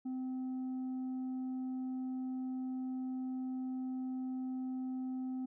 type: tone with tanh clipping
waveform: sine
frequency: 257.8 Hz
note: C4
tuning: 26 cents flat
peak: -37 dBFS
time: 0.05-5.46 s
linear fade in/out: 10 ms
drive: 3 dB
effects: none